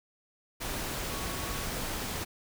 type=tone in noise; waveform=sine; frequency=1113 Hz; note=C#6; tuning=7 cents sharp; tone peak=-45 dBFS; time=1.09-1.67 s; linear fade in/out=20 ms; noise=pink; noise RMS=-35 dBFS; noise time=0.6-2.25 s; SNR=-13 dB; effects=none